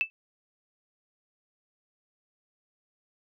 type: tone with exponential decay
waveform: sine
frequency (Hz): 2637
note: E7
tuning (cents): 0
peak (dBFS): -18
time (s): 0.01-0.1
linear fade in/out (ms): 0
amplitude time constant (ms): 18
effects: none